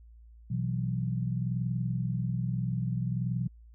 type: chord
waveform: sine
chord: B suspended fourth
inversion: none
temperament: just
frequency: 123.47 / 164.63 / 185.21 Hz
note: B2 / E3 / F#3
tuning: 0 / -2 / +2 cents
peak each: -30 / -34 / -35 dBFS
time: 0.5-3.48 s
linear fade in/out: 10 ms
effects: added 57 Hz sine -50 dBFS peak until 3.74 s